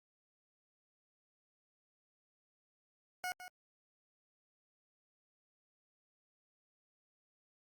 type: tone with echo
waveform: 20% pulse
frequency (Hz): 728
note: F#5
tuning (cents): -28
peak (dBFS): -32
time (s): 3.24-3.32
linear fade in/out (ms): 0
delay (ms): 160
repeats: 1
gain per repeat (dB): -11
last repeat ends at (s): 3.48
effects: Opus 48 kbps